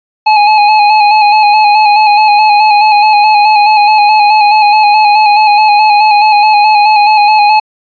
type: tone with vibrato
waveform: square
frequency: 843 Hz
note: G#5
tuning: 26 cents sharp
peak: -4 dBFS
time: 0.26-7.6 s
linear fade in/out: 10 ms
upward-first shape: square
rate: 4.7 Hz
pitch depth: 32 cents each way
effects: resampled to 11025 Hz